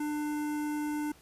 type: tone with notch filter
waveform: square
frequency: 298.5 Hz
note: D4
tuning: 28 cents sharp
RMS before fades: -33 dBFS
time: 0-1.12 s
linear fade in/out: 5 ms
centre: 3900 Hz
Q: 0.7
effects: pink hiss -59 dBFS RMS until 1.21 s + resampled to 32000 Hz